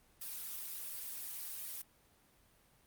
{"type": "noise with flanger", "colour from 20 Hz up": "blue", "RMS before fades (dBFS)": -44, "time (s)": [0.21, 1.82], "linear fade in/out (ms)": 5, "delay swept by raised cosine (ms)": [1.6, 5.7], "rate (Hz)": 1.4, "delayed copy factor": 0.6, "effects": ["pink hiss -68 dBFS RMS until 2.86 s", "Opus 32 kbps"]}